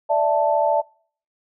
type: chord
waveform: sine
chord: D suspended second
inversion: none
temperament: just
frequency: 587.3 / 660.7 / 881 Hz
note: D5 / E5 / A5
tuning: 0 / +4 / +2 cents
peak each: -20 dBFS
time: 0.09-0.82 s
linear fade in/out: 20 ms
effects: noise-tail reverb RT60 0.5 s tail -26 dB re dry

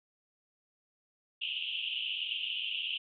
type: band-pass noise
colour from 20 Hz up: white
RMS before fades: -36 dBFS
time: 1.41-2.98 s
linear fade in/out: 10 ms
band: 2700 to 3200 Hz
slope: 96 dB/octave
effects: none

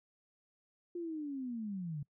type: linear sweep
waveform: sine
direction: down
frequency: 353.3 to 138.59 Hz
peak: -37 dBFS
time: 0.95-2.03 s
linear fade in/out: 5 ms
effects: noise-tail reverb RT60 0.1 s tail -24 dB re dry

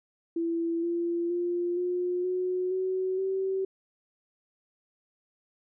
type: tone with pitch steps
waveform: sine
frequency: 334.4 / 342 / 349.8 / 357.8 / 365.9 / 374.3 / 382.8 Hz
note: E4 / F4 / F4 / F4 / F#4 / F#4 / G4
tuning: +25 / -36 / +3 / +42 / -19 / +20 / -41 cents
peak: -26 dBFS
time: 0.36-3.65 s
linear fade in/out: 5 ms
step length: 470 ms
effects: none

